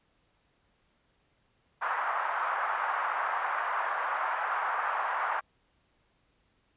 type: band-pass noise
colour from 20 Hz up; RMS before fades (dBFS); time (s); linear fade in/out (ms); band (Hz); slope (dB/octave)
white; -31; 1.81-5.41; 20; 780 to 1400; 24
effects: pink hiss -71 dBFS RMS until 6.76 s + resampled to 8000 Hz